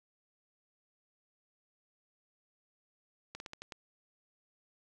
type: slowing click train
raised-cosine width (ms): 0.2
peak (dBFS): -26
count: 6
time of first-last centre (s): 3.35-3.722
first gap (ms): 51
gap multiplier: 1.19
effects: none